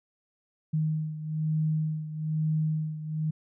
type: beating tone pair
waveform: sine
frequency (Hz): 155.56 / 156.66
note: D#3 / D#3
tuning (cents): 0 / +12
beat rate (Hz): 1.1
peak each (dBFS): -27 / -32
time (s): 0.73-3.31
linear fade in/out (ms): 10
effects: none